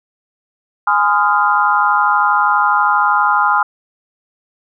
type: chord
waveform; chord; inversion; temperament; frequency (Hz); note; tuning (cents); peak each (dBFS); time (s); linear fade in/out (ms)
sine; F minor seventh; first; equal with one note detuned; 830.6 / 1021.4 / 1244.5 / 1396.9; Ab5 / C6 / Eb6 / F6; 0 / -42 / 0 / 0; -16; 0.87-3.63; 5
effects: none